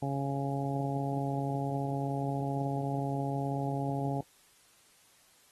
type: harmonic tone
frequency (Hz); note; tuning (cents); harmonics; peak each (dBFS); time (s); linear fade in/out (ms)
138.59; C#3; 0; 1 / 2 / 3 / 4 / 5 / 6; -33 / -36 / -41 / -42 / -39 / -40; 0.02-4.21; 5
effects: white hiss -63 dBFS RMS until 5.51 s + AAC 32 kbps